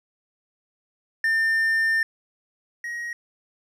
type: tone pair in turn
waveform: triangle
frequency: 1800 / 1889.9 Hz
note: A6 / A#6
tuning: +39 / +23 cents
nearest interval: minor second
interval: 84 cents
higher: second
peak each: -17 / -27 dBFS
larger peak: first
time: 1.24-2.03 / 2.84-3.13 s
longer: first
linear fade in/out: 2 ms
effects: none